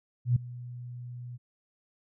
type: tone with ADSR envelope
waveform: sine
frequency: 122.4 Hz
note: B2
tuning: 15 cents flat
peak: -18 dBFS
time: 0.25-1.38 s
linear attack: 110 ms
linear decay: 5 ms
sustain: -20 dB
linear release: 28 ms
effects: none